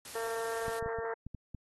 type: noise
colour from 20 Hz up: white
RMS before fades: -46 dBFS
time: 0.05-0.79 s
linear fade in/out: 2 ms
type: harmonic tone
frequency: 227.6 Hz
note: A#3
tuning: 41 cents flat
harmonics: 2 / 3 / 4 / 5 / 6 / 7 / 8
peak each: -35 / -42 / -44 / -48 / -47 / -47 / -47 dBFS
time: 0.15-1.14 s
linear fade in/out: 5 ms
type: clicks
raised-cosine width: 5 ms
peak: -30 dBFS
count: 7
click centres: 0.682 / 0.826 / 0.861 / 0.987 / 1.266 / 1.347 / 1.547 s
effects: AAC 32 kbps